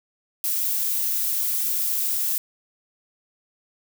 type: noise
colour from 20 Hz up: violet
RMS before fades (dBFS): -24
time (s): 0.44-2.38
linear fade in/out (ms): 0
effects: none